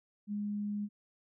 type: tone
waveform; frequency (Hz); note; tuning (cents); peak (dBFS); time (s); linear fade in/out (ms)
sine; 206.5; G#3; -10; -33; 0.27-0.89; 50
effects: none